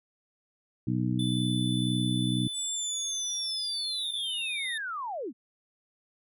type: harmonic tone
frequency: 62 Hz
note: B1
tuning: 7 cents sharp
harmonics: 2 / 3 / 4 / 5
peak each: -29 / -31 / -32 / -33 dBFS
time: 0.87-2.48 s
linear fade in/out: 5 ms
type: tone with pitch glide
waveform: square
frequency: 3500 to 3663 Hz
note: A7 to A#7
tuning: -10 to -31 cents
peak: -34 dBFS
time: 1.19-4.78 s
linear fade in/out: 5 ms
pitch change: +79 cents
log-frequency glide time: 3.95-4.39 s
type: linear sweep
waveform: sine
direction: down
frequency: 8000 to 196 Hz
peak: -32 dBFS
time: 2.53-5.33 s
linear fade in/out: 50 ms
effects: none